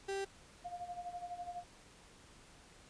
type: tone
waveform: 35% pulse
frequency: 392 Hz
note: G4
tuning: in tune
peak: -35 dBFS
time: 0.08-0.25 s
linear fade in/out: 10 ms
type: tone with tremolo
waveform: sine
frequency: 706 Hz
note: F5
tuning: 19 cents sharp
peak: -39 dBFS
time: 0.64-1.64 s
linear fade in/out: 20 ms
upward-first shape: sine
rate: 12 Hz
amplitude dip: 75%
effects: pink hiss -60 dBFS RMS until 2.89 s + resampled to 22050 Hz